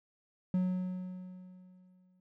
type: tone with exponential decay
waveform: triangle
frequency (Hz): 183.4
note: F#3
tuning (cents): -15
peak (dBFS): -24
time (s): 0.54-2.2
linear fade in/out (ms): 2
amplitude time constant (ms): 360
effects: none